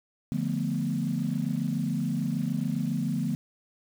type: chord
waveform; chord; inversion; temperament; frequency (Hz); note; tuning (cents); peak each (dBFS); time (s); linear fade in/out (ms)
sine; B half-diminished seventh; first; equal; 146.83 / 174.61 / 220 / 246.9; D3 / F3 / A3 / B3; 0 / 0 / 0 / 0; -31; 0.32-3.35; 0
effects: tanh soft clip ceiling -16 dBFS + 8-bit